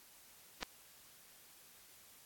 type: clicks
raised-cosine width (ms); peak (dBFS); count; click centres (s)
0.2; -24 / -20; 2; 0.626 / 0.63
effects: white hiss -61 dBFS RMS until 2.25 s + AAC 64 kbps